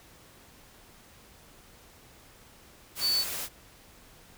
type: tone in noise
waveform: sine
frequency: 4499 Hz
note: C#8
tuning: 25 cents sharp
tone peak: -24 dBFS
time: 3-3.25 s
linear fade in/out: 50 ms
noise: white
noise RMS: -35 dBFS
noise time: 2.95-3.49 s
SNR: +8 dB
effects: pink hiss -55 dBFS RMS until 4.37 s